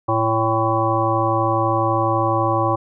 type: harmonic tone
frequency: 112 Hz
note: A2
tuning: 31 cents sharp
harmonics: 1 / 3 / 5 / 7 / 9 / 10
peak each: -23 / -23 / -23 / -23 / -23 / -23 dBFS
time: 0.08-2.76 s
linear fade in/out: 10 ms
effects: none